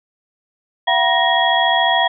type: tone cluster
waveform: sine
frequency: 681 / 755 / 961 / 1869 / 3315 Hz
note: F5 / F#5 / B5 / A#6 / G#7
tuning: -44 / +35 / -48 / +4 / -4 cents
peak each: -19 dBFS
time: 0.87-2.08 s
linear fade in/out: 10 ms
effects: none